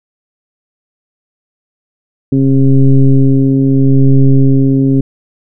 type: tone with frequency modulation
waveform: sine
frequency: 135.4 Hz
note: C#3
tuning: 40 cents flat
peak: -4 dBFS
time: 2.32-5.01 s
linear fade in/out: 5 ms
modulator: 135 Hz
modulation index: 1.3
effects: none